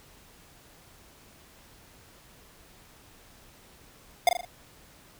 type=tone with echo; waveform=square; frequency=708 Hz; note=F5; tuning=23 cents sharp; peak=-16 dBFS; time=4.27-4.29 s; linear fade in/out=2 ms; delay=40 ms; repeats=4; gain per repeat=-6 dB; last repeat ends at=4.45 s; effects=pink hiss -55 dBFS RMS until 5.19 s